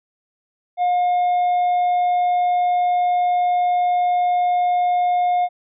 sine tone with hard clipping, 715 Hz, F5, 41 cents sharp, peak -16 dBFS, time 0.77-5.49 s, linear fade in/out 50 ms, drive 2 dB, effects resampled to 11025 Hz

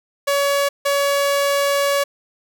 sawtooth tone bursts at uneven times, 564 Hz, C#5, 30 cents sharp, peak -12 dBFS, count 2, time 0.27-0.69 / 0.85-2.04 s, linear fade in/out 10 ms, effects none

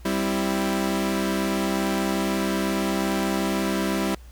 sawtooth chord, C major, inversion second, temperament equal, 196 / 261.6 / 329.6 Hz, G3 / C4 / E4, 0 / 0 / 0 cents, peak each -21 / -26 / -23 dBFS, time 0.05-4.15 s, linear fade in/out 5 ms, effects added 60 Hz sine -41 dBFS peak until 4.31 s + pink hiss -55 dBFS RMS until 4.31 s

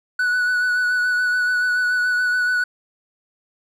triangle tone with vibrato, 1480 Hz, F#6, in tune, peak -15 dBFS, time 0.19-2.64 s, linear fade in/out 5 ms, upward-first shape sine, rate 7 Hz, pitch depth 21 cents each way, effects none

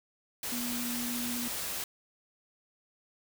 sine tone in noise, 241.4 Hz, B3, 39 cents flat, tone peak -35 dBFS, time 0.52-1.48 s, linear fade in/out 2 ms, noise white, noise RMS -36 dBFS, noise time 0.43-1.84 s, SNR -2 dB, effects none

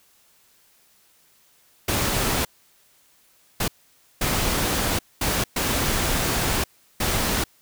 pink noise bursts at uneven times, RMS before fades -23 dBFS, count 6, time 1.88-2.45 / 3.6-3.68 / 4.21-4.99 / 5.21-5.44 / 5.56-6.64 / 7-7.44 s, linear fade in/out 5 ms, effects white hiss -59 dBFS RMS until 7.61 s

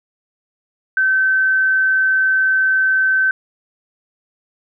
sine tone, 1538 Hz, G6, 33 cents flat, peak -12 dBFS, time 0.97-3.31 s, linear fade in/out 2 ms, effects none

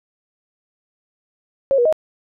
sine tone with pitch steps, 546 / 481.7 / 627 Hz, C#5 / B4 / D#5, -26 / -43 / +13 cents, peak -12 dBFS, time 1.71-1.926 s, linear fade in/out 0 ms, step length 72 ms, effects none

